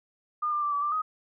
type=tone with pitch steps; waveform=sine; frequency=1213 / 1193 / 1174 / 1149 / 1182 / 1256 Hz; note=D#6 / D6 / D6 / D6 / D6 / D#6; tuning=-44 / +27 / -1 / -38 / +11 / +16 cents; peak=-25 dBFS; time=0.42-1.02 s; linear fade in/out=10 ms; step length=100 ms; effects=none